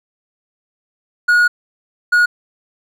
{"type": "tone bursts at uneven times", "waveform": "triangle", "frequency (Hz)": 1447, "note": "F#6", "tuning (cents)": -39, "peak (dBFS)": -7, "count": 2, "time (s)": [[1.28, 1.48], [2.12, 2.26]], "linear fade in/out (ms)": 10, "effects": []}